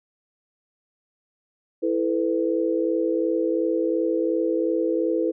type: chord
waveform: sine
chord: E suspended fourth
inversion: none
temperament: equal with one note detuned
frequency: 329.6 / 440 / 502.8 Hz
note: E4 / A4 / B4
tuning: 0 / 0 / +31 cents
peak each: -23 / -26 / -25 dBFS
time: 1.82-5.32 s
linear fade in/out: 20 ms
effects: none